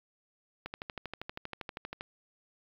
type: click train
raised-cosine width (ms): 0.3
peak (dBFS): -22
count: 18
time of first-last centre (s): 0.66-2.009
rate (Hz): 12.6
effects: low-pass 5000 Hz 12 dB/octave + 8-bit